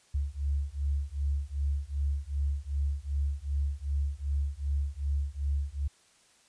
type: beating tone pair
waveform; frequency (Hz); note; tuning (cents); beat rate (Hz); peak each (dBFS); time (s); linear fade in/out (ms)
sine; 69.6 / 72.2; C#2 / D2; +8 / -29; 2.6; -31; 0.14-5.88; 10
effects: white hiss -63 dBFS RMS until 6.48 s + resampled to 22050 Hz